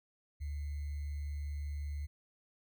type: tone with sample-and-hold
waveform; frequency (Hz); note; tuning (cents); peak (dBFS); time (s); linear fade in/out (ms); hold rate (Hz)
sine; 72.7; D2; -17; -36; 0.4-2.07; 20; 2100
effects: none